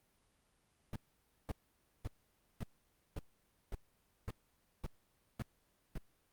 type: noise bursts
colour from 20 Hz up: brown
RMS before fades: -39 dBFS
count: 10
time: 0.93-5.98 s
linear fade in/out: 2 ms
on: 28 ms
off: 530 ms
effects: pink hiss -75 dBFS RMS until 6.32 s + Opus 32 kbps